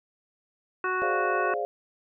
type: harmonic tone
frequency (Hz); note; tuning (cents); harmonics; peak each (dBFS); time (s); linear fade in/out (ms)
370; F#4; 0; 1 / 2 / 3 / 4 / 5 / 7; -31 / -39 / -29 / -30 / -38 / -39; 0.84-1.54; 2
type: chord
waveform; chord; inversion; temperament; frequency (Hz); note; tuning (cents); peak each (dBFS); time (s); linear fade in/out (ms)
sine; D half-diminished seventh; second; equal; 415.3 / 523.3 / 587.3 / 698.5; Ab4 / C5 / D5 / F5; 0 / 0 / 0 / 0; -32 / -34 / -35 / -30; 1.02-1.65; 0
effects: none